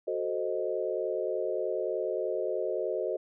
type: chord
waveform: sine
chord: F# diminished seventh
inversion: none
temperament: equal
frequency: 370 / 440 / 523.3 / 622.3 Hz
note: F#4 / A4 / C5 / Eb5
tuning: 0 / 0 / 0 / 0 cents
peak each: -34 dBFS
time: 0.07-3.17 s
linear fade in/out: 10 ms
effects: none